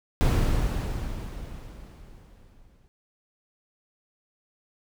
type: noise with exponential decay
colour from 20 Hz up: brown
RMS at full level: -19 dBFS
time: 0.21-2.88 s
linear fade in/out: 0 ms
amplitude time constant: 580 ms
effects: none